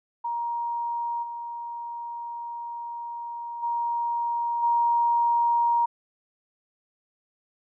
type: tone with level steps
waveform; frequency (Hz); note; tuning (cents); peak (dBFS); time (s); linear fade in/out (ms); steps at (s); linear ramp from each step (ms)
sine; 942; A#5; +18; -26 / -32 / -24 / -19; 0.24-5.86; 10; 1.22 / 3.62 / 4.62; 20
effects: none